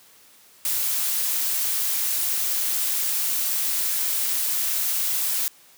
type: noise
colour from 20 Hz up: blue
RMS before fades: -24 dBFS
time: 0.65-5.48 s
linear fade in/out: 0 ms
effects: white hiss -53 dBFS RMS until 5.77 s + high-pass 100 Hz 12 dB/octave